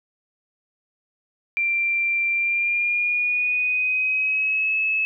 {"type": "tone with pitch glide", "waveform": "sine", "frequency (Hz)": [2363, 2592], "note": ["D7", "E7"], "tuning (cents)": [10, -30], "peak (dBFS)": -19, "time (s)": [1.57, 5.05], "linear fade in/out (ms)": 0, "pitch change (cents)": 160, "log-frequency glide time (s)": [2.31, 4.76], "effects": []}